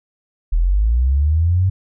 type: linear sweep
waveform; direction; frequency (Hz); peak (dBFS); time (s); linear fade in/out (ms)
sine; up; 37.94 to 96.3; -12; 0.52-1.7; 10
effects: none